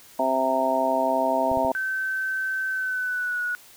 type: harmonic tone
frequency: 131.8 Hz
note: C3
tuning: 13 cents sharp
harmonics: 2 / 3 / 4 / 5 / 6 / 7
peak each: -29 / -35 / -30 / -23 / -32 / -25 dBFS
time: 0.19-1.72 s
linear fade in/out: 5 ms
type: clicks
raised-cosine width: 5 ms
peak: -25 dBFS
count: 3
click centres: 1.516 / 1.573 / 1.649 s
type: tone with pitch glide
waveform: sine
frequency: 1540 to 1462 Hz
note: G6 to F#6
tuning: -31 to -21 cents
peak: -24 dBFS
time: 1.75-3.55 s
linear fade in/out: 0 ms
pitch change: -90 cents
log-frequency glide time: 2.69-3.41 s
effects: white hiss -50 dBFS RMS until 3.76 s